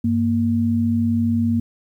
sine tone pair together, 98.01 / 233.1 Hz, G2 / A#3, 0 / 0 cents, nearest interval octave + minor third, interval 1500 cents, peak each -22 / -17 dBFS, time 0.04-1.6 s, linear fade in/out 5 ms, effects 9-bit

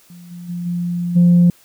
sine tone with level steps, 174.61 Hz, F3, in tune, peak -36 / -30 / -22 / -18 / -6 dBFS, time 0.1-1.5 s, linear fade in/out 2 ms, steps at 0.3 / 0.48 / 0.65 / 1.15 s, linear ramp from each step 20 ms, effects tanh soft clip ceiling -5 dBFS + white hiss -51 dBFS RMS until 1.64 s

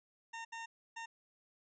20% pulse tone bursts at uneven times, 914 Hz, A#5, 34 cents flat, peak -38 dBFS, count 3, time 0.33-0.45 / 0.52-0.66 / 0.96-1.06 s, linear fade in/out 10 ms, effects resampled to 16000 Hz

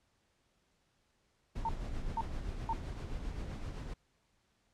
brown noise with tremolo, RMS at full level -38 dBFS, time 1.55-3.94 s, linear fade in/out 10 ms, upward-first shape sine, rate 7.7 Hz, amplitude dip 40%
sine tone bursts, 906 Hz, A#5, 50 cents flat, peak -31 dBFS, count 3, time 1.65-2.73 s, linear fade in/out 2 ms, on 40 ms, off 480 ms
effects pink hiss -75 dBFS RMS until 4.73 s + low-pass 8000 Hz 12 dB/octave

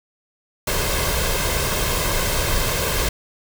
pink noise with comb filter, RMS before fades -21 dBFS, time 0.67-3.09 s, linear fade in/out 5 ms, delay 1.9 ms, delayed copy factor +0.55, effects none

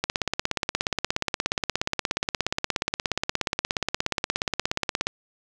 click train, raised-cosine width 0.2 ms, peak -6 dBFS, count 86, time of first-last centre 0.04-5.07 s, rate 16.9 Hz, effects none

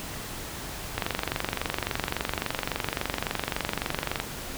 click train, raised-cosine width 0.3 ms, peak -10 dBFS, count 77, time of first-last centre 0.98-4.2 s, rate 23.6 Hz, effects pink hiss -37 dBFS RMS until 4.57 s

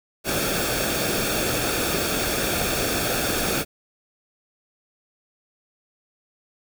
pink noise with comb filter, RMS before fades -24 dBFS, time 0.24-3.65 s, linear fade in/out 50 ms, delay 1 ms, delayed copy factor -0.6, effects none

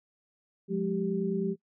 sine tone cluster, 179.6 / 209.2 / 390.4 Hz, F3 / G#3 / G4, +49 / +13 / -7 cents, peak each -31 / -32 / -31 dBFS, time 0.68-1.56 s, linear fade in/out 50 ms, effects noise-tail reverb RT60 0.1 s tail -22 dB re dry

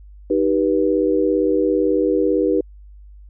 sine chord, Eb augmented, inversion none, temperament just, 311.1 / 388.9 / 486.1 Hz, Eb4 / G4 / B4, 0 / -14 / -28 cents, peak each -19 dBFS, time 0.3-2.61 s, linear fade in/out 5 ms, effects added 50 Hz sine -39 dBFS peak until 3.29 s

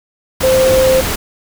sine tone in noise, 522 Hz, C5, 4 cents flat, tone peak -8 dBFS, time 0.43-1.01 s, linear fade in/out 10 ms, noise pink, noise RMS -18 dBFS, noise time 0.4-1.16 s, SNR +7 dB, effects none

